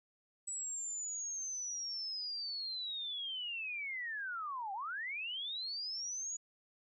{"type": "linear two-way sweep", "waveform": "sine", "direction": "down then up", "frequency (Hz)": [7902, 758, 6880], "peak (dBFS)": -38, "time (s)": [0.47, 6.37], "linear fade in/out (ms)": 10, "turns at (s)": 4.73, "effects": []}